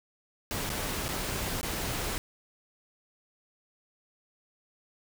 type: noise with dropouts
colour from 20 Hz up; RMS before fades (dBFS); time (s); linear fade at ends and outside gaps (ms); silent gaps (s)
pink; -33; 0.51-2.18; 0; 0.693-0.701 / 1.082-1.089 / 1.612-1.63
effects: none